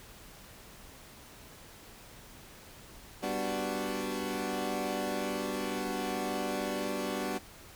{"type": "chord", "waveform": "20% pulse", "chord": "G major seventh", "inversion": "none", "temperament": "equal", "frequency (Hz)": [196, 246.9, 293.7, 370], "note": ["G3", "B3", "D4", "F#4"], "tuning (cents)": [0, 0, 0, 0], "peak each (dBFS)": -33, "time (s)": [3.22, 7.39], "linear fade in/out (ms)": 20, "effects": ["pink hiss -52 dBFS RMS until 7.75 s"]}